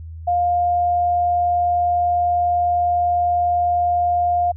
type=tone; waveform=sine; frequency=705 Hz; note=F5; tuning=16 cents sharp; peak=-15 dBFS; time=0.27-4.52 s; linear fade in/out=10 ms; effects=added 81 Hz sine -31 dBFS peak until 4.56 s